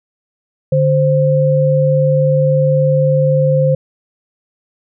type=tone pair together; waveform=sine; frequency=146.83 / 523.2 Hz; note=D3 / C5; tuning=0 / 0 cents; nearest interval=octave + minor seventh; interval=2200 cents; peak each=-12 dBFS; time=0.72-3.75 s; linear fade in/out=5 ms; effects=none